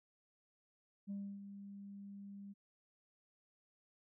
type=tone with ADSR envelope; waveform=sine; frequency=199.7 Hz; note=G3; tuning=32 cents sharp; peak=-38 dBFS; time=1.07-2.54 s; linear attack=35 ms; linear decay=290 ms; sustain=-10 dB; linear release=25 ms; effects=tanh soft clip ceiling -38 dBFS